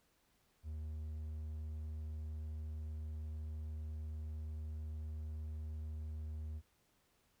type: tone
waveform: triangle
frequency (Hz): 77.2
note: D#2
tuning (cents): -13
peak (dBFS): -39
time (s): 0.63-6.62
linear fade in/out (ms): 50
effects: pink hiss -75 dBFS RMS until 7.4 s